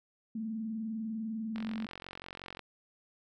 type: tone with vibrato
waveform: sine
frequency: 220.5 Hz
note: A3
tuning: 4 cents sharp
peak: -34 dBFS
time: 0.35-1.86 s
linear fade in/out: 5 ms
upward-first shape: square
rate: 20 Hz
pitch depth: 60 cents each way
type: click train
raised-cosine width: 0.3 ms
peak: -27 dBFS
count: 48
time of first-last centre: 1.56-2.593 s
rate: 45.5 Hz
effects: none